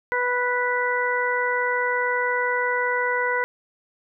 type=harmonic tone; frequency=492.8 Hz; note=B4; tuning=4 cents flat; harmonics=1 / 2 / 3 / 4; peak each=-26 / -26 / -26 / -26 dBFS; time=0.12-3.44 s; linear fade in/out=0 ms; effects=none